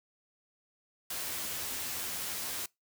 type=noise with comb filter; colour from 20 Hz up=white; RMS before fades=-37 dBFS; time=1.1-2.66 s; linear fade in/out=5 ms; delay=12 ms; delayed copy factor=+0.55; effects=noise-tail reverb RT60 0.2 s tail -25 dB re dry